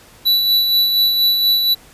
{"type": "tone with tremolo", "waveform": "square", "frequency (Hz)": 3951, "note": "B7", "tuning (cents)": 0, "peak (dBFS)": -11, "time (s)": [0.25, 1.75], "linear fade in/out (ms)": 20, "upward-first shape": "sine", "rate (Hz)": 4.2, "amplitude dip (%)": 40, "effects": ["pink hiss -45 dBFS RMS until 1.93 s", "resampled to 32000 Hz"]}